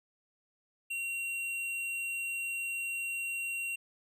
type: tone with hard clipping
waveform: sine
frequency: 2747 Hz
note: F7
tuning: 29 cents flat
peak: -35 dBFS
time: 0.9-3.76 s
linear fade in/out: 10 ms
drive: 10 dB
effects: none